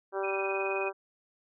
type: harmonic tone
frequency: 194.4 Hz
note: G3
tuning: 14 cents flat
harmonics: 2 / 3 / 4 / 5 / 6 / 7 / 8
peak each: -32 / -36 / -38 / -40 / -42 / -43 / -44 dBFS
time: 0.12-0.93 s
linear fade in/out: 50 ms
type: tone with tremolo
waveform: sine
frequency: 2489 Hz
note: D#7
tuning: in tune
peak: -32 dBFS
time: 0.23-0.9 s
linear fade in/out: 20 ms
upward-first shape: sine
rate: 19 Hz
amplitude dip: 60%
effects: none